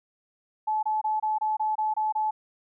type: tone bursts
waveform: sine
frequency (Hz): 862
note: A5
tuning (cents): -36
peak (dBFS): -23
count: 9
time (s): 0.67-2.31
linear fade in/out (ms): 10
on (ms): 160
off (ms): 25
effects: none